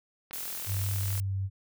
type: click train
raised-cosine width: 0.3 ms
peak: -28 dBFS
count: 37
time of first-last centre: 0.31-1.177 s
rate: 41.5 Hz
type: noise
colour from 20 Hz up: blue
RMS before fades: -37 dBFS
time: 0.33-1.2 s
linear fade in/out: 0 ms
type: tone with pitch glide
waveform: sine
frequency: 98 to 96.65 Hz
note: G2 to G2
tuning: 0 to -24 cents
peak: -28 dBFS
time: 0.66-1.5 s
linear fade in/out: 50 ms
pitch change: -24 cents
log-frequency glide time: 1.19-1.33 s
effects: none